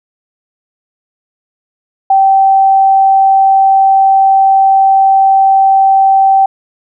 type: tone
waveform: sine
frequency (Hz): 776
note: G5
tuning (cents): -18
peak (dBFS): -4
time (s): 2.1-6.46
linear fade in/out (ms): 5
effects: none